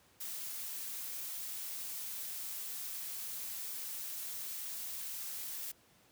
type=noise; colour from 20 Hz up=blue; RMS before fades=-42 dBFS; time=0.2-5.72 s; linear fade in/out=10 ms; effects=pink hiss -66 dBFS RMS until 6.11 s + high-pass 80 Hz 12 dB/octave